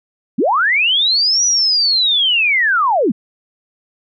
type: linear two-way sweep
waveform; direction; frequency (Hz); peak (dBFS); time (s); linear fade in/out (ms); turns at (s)
sine; up then down; 174.61 to 5920 to 174.61; -11; 0.38-3.12; 10; 1.45
effects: none

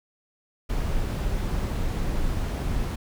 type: noise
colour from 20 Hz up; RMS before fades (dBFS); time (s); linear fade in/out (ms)
brown; -26; 0.69-2.96; 10
effects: none

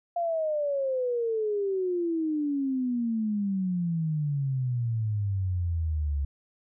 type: exponential sweep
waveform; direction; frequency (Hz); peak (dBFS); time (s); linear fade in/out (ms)
sine; down; 698.5 to 69.2; -25; 0.16-6.25; 5
effects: none

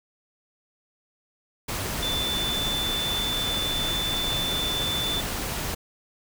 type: tone in noise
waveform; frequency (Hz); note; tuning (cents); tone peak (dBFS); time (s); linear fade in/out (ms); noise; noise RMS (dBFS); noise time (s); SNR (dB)
sine; 3520; A7; 0; -26; 2.02-5.21; 10; pink; -30; 1.68-5.75; +1
effects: none

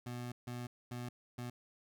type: tone bursts at uneven times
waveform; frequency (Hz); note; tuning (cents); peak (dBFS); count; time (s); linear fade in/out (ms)
25% pulse; 122.1; B2; -19; -37; 4; 0.06-0.32 / 0.47-0.67 / 0.91-1.09 / 1.38-1.5; 5
effects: none

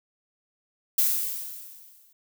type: noise with exponential decay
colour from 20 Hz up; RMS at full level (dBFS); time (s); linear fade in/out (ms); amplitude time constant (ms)
violet; -20; 0.98-2.13; 5; 250
effects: none

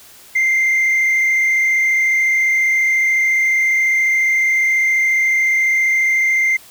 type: tone with frequency modulation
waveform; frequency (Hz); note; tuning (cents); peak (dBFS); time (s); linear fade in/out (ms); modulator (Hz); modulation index
sine; 2093; C7; 0; -10; 0.35-6.57; 10; 34.4; 0.89
effects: tanh soft clip ceiling -11 dBFS + white hiss -43 dBFS RMS until 6.7 s

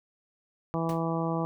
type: harmonic tone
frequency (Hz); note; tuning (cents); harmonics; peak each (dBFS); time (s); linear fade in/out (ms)
164.81; E3; 0; 1 / 2 / 3 / 4 / 5 / 6 / 7; -30 / -33 / -35 / -36 / -37 / -38 / -38; 0.74-1.45; 0
type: noise with exponential decay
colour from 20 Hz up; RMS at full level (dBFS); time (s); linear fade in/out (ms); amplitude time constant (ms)
pink; -39; 0.89-1.03; 2; 30
effects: none

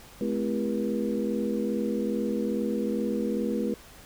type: tone cluster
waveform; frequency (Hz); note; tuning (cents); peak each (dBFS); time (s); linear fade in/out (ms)
sine; 213.5 / 255.9 / 332.2 / 399.9 / 479.9; G#3 / C4 / E4 / G4 / B4; +48 / -38 / +13 / +35 / -50; -29 / -32 / -34 / -35 / -32; 0.21-3.74; 2
effects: pink hiss -50 dBFS RMS until 4.05 s

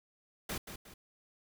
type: noise with echo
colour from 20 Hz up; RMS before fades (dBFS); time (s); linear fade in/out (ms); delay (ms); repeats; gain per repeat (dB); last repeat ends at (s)
pink; -38; 0.49-0.58; 5; 180; 2; -8; 0.94
effects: none

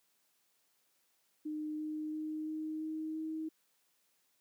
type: tone with pitch steps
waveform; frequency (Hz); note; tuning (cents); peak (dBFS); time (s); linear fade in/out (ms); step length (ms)
sine; 305.5 / 307.6 / 309.8 / 311.9 / 314.1 / 316.3; D#4 / D#4 / D#4 / D#4 / D#4 / D#4; -32 / -20 / -7 / +4 / +16 / +29; -36; 1.45-3.49; 10; 340
effects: white hiss -75 dBFS RMS until 4.4 s + high-pass 150 Hz 12 dB/octave

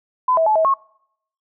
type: tone with pitch steps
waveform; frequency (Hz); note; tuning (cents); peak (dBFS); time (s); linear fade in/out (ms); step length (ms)
sine; 1011 / 650 / 861 / 642 / 1089; B5 / E5 / A5 / E5 / C#6; +40 / -24 / -38 / -46 / -31; -13; 0.28-0.74; 5; 92
effects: noise-tail reverb RT60 0.7 s tail -24 dB re dry

